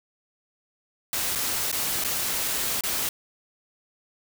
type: noise with dropouts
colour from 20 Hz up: white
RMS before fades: -27 dBFS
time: 1.13-3.09 s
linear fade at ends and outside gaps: 2 ms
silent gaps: 1.352-1.356 / 1.716-1.726 / 2.04-2.046 / 2.809-2.836 s
effects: none